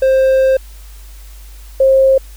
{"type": "tone pair in turn", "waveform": ["triangle", "sine"], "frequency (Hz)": [528, 533.5], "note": ["C5", "C5"], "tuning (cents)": [16, 34], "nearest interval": "unison", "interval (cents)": 18, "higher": "second", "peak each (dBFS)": [-6, -6], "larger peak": "neither", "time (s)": [[0.02, 0.57], [1.8, 2.18]], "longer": "first", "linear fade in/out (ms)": 5, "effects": ["added 50 Hz sine -32 dBFS peak until 2.36 s", "white hiss -44 dBFS RMS until 2.36 s"]}